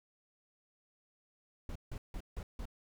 brown noise bursts, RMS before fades -41 dBFS, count 5, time 1.69-2.655 s, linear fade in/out 2 ms, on 65 ms, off 160 ms, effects none

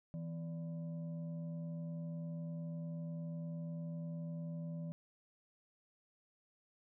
sine tone with frequency modulation, 164.81 Hz, E3, in tune, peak -40 dBFS, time 0.14-4.92 s, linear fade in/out 0 ms, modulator 418 Hz, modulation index 0.42, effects none

